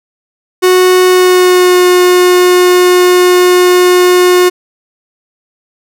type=tone with pitch glide; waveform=45% pulse; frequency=367.1 to 360.6 Hz; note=F#4 to F#4; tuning=-14 to -45 cents; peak=-4 dBFS; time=0.62-4.5 s; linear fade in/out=20 ms; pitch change=-31 cents; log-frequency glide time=1.06-1.84 s; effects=none